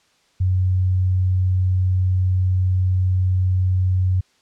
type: tone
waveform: sine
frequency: 92.5 Hz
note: F#2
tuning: in tune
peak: -15 dBFS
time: 0.4-4.21 s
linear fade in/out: 10 ms
effects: white hiss -60 dBFS RMS until 4.41 s + low-pass 6000 Hz 12 dB/octave